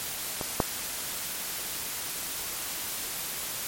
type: clicks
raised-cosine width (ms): 1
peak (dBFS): -17 / -7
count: 2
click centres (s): 0.412 / 0.602
effects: white hiss -34 dBFS RMS until 3.67 s + MP3 64 kbps